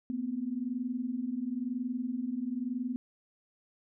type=tone pair together; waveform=sine; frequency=233.9 / 254.9 Hz; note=A#3 / C4; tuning=+6 / -45 cents; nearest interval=minor second; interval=149 cents; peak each=-36 / -33 dBFS; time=0.1-2.96 s; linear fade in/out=0 ms; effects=none